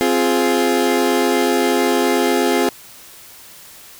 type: chord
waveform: 30% pulse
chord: F minor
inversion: second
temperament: equal with one note detuned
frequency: 261.6 / 349.2 / 417.7 Hz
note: C4 / F4 / Ab4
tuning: 0 / 0 / +10 cents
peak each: -16 dBFS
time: 0.01-2.69 s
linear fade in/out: 0 ms
effects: white hiss -41 dBFS RMS until 3.99 s